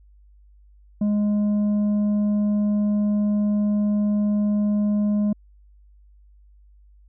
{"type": "tone with tanh clipping", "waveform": "sine", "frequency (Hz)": 207.6, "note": "G#3", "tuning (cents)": 0, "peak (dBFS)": -19, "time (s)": [1.01, 5.33], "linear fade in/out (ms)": 5, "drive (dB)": 5, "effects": ["added 50 Hz sine -49 dBFS peak until 7.08 s"]}